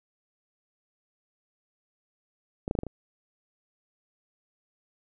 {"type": "clicks", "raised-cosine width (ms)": 2, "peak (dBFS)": [-17, -13, -17, -10, -21, -23], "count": 6, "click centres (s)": [2.679, 2.711, 2.752, 2.789, 2.834, 2.867], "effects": []}